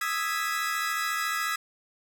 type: chord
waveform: 40% pulse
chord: E major seventh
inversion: third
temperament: equal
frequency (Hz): 1244.5 / 1318.5 / 1661.2 / 1975.5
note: D#6 / E6 / G#6 / B6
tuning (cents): 0 / 0 / 0 / 0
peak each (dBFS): -32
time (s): 0.01-1.56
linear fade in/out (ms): 5
effects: none